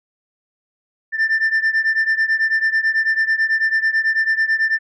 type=beating tone pair; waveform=sine; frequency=1778 / 1787.1 Hz; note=A6 / A6; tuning=+18 / +26 cents; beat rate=9.1 Hz; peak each=-15 / -17 dBFS; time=1.12-4.79 s; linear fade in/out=50 ms; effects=tanh soft clip ceiling -12 dBFS